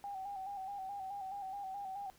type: tone with vibrato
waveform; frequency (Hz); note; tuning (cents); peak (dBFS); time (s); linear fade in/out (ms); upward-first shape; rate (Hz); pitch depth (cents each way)
sine; 784; G5; 0; -40; 0.04-2.1; 0; square; 4.7; 49
effects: pink hiss -65 dBFS RMS until 2.18 s